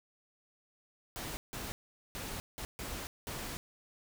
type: noise bursts at uneven times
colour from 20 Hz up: pink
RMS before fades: -41 dBFS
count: 6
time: 1.16-1.37 / 1.53-1.72 / 2.15-2.4 / 2.58-2.65 / 2.79-3.07 / 3.27-3.57 s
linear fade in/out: 0 ms
effects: none